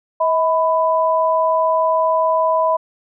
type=tone pair together; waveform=sine; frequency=641 / 996.2 Hz; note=E5 / B5; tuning=-49 / +15 cents; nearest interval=minor sixth; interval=764 cents; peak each=-16 dBFS; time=0.2-2.77 s; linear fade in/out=10 ms; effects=none